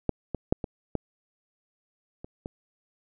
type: clicks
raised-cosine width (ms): 2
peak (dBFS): -10 / -16 / -7 / -18 / -13 / -26 / -21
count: 7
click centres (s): 0.093 / 0.347 / 0.525 / 0.642 / 0.953 / 2.245 / 2.459
effects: none

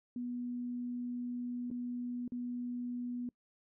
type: tone with dropouts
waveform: sine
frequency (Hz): 244.3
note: B3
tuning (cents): -19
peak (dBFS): -36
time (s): 0.16-3.29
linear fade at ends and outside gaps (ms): 2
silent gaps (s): 1.703-1.712 / 2.279-2.32
effects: noise-tail reverb RT60 0.1 s tail -25 dB re dry

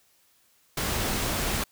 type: noise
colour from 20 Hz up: pink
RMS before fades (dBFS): -28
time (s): 0.77-1.64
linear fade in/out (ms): 5
effects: white hiss -64 dBFS RMS until 1.71 s

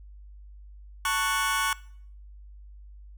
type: chord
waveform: sawtooth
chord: F# minor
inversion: first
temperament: just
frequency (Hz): 888 / 1110 / 1480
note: A5 / C#6 / F#6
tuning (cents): +16 / +2 / 0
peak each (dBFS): -29 / -23 / -25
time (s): 1.05-1.73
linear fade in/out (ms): 2
effects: noise-tail reverb RT60 0.6 s tail -22 dB re dry + added 50 Hz sine -44 dBFS peak until 3.17 s

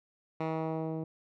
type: tone with low-pass filter sweep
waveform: 10% pulse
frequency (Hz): 160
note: D#3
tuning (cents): +49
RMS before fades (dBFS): -34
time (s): 0.4-1.04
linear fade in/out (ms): 5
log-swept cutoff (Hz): 2100 to 380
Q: 0.73
effects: none

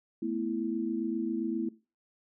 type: chord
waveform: sine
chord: A suspended second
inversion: none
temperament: just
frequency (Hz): 220 / 247.5 / 330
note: A3 / B3 / E4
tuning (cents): 0 / +4 / +2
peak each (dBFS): -35 / -35 / -32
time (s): 0.22-1.69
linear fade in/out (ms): 5
effects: noise-tail reverb RT60 0.3 s tail -18 dB re dry

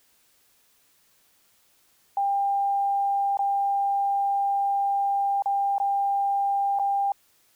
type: tone with dropouts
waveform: sine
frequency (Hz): 797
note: G5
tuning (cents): +28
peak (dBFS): -21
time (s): 2.17-7.12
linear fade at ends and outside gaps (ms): 2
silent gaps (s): 3.371-3.391 / 5.422-5.458 / 5.782-5.8 / 6.789-6.796
effects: white hiss -63 dBFS RMS until 7.55 s

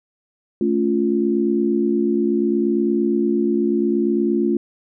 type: chord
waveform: sine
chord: A augmented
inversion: none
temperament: equal with one note detuned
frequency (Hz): 220 / 280.7 / 349.2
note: A3 / C#4 / E#4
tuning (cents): 0 / +22 / 0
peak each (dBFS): -20 / -22 / -19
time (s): 0.61-4.57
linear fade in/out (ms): 2
effects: none

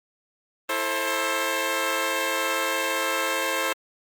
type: chord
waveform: 10% pulse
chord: A minor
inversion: second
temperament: equal with one note detuned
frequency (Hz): 329.6 / 440 / 531.5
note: E4 / A4 / C5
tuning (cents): 0 / 0 / +27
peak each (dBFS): -23 / -22 / -17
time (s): 0.69-3.73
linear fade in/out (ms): 5
effects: Opus 32 kbps

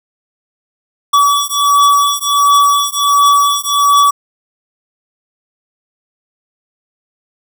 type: beating tone pair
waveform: square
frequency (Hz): 1142 / 1143.4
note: D6 / D6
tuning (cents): -49 / -47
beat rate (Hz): 1.4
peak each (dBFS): -12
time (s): 1.13-4.11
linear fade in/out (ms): 10
effects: none

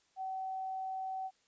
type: tone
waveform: sine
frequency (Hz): 760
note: F#5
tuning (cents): +46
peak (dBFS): -36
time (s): 0.16-1.31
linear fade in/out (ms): 50
effects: white hiss -72 dBFS RMS until 1.47 s + resampled to 16000 Hz

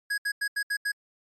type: tone bursts at uneven times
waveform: square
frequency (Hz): 1661.2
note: G#6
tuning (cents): 0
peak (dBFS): -26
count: 6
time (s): 0.1-0.18 / 0.25-0.32 / 0.41-0.48 / 0.56-0.63 / 0.7-0.77 / 0.85-0.92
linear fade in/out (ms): 10
effects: low-pass 11000 Hz 12 dB/octave + MP3 96 kbps

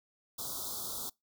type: band-stop noise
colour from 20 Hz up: white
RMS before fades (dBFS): -39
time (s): 0.38-1.1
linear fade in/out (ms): 10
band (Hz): 1400 to 3400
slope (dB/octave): 96
effects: noise-tail reverb RT60 0.2 s tail -25 dB re dry

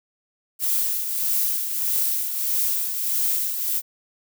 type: noise with tremolo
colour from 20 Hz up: violet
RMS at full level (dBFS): -21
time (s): 0.59-3.82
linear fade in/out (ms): 50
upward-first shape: triangle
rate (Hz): 1.6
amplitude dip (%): 55
effects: none

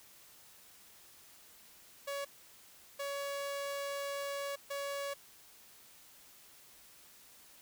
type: tone bursts at uneven times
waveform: sawtooth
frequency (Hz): 562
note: C#5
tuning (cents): +24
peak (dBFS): -33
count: 3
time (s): 2.07-2.25 / 2.99-4.56 / 4.7-5.14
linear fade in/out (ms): 10
effects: white hiss -59 dBFS RMS until 7.61 s

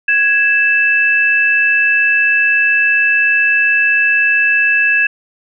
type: tone pair together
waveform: sine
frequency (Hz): 1661.2 / 2637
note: G#6 / E7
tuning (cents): 0 / 0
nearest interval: minor sixth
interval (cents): 800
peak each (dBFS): -12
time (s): 0.08-5.07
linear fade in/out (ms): 5
effects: none

